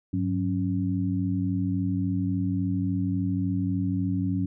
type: tone cluster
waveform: sine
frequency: 100.2 / 183.8 / 276.7 Hz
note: G2 / F#3 / C#4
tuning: +38 / -11 / -3 cents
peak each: -28 dBFS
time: 0.13-4.46 s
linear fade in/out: 5 ms
effects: none